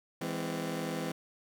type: chord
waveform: 20% pulse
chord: E augmented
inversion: none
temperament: just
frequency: 164.81 / 206 / 257.5 Hz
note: E3 / G#3 / B#3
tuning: 0 / -14 / -28 cents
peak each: -32 / -35 / -33 dBFS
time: 0.21-1.12 s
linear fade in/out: 5 ms
effects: none